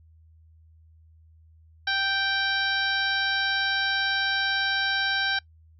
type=harmonic tone; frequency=782 Hz; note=G5; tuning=4 cents flat; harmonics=1 / 2 / 3 / 4 / 5 / 6 / 7; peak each=-33 / -25 / -37 / -33 / -30 / -37 / -37 dBFS; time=1.87-5.39 s; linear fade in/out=5 ms; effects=noise-tail reverb RT60 0.1 s tail -22 dB re dry + added 80 Hz sine -52 dBFS peak until 5.79 s